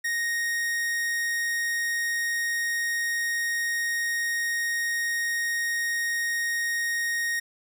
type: tone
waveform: 45% pulse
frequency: 1864.7 Hz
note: A#6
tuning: in tune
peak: -25 dBFS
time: 0.04-7.4 s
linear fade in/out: 10 ms
effects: none